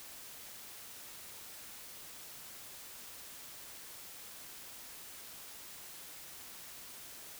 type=silence; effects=white hiss -50 dBFS RMS until 7.39 s